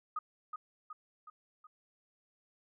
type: tone with echo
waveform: sine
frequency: 1244.5 Hz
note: D#6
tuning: in tune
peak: -33 dBFS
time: 0.16-0.19 s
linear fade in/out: 5 ms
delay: 370 ms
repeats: 4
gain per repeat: -5 dB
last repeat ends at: 1.67 s
effects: none